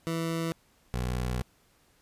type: tone pair in turn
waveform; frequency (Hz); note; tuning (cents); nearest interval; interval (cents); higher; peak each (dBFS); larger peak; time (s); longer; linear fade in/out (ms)
20% pulse; 164.81 / 61.73; E3 / B1; 0 / 0; octave + perfect fourth; 1700; first; -24; neither; 0.07-0.52 / 0.94-1.42; second; 0
effects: pink hiss -65 dBFS RMS until 2.01 s + resampled to 32000 Hz